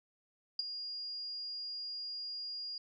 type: tone with ADSR envelope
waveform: sine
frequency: 4840 Hz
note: D#8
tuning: 49 cents flat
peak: -28 dBFS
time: 0.59-2.78 s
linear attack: 4 ms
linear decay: 16 ms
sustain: -11 dB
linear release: 3 ms
effects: none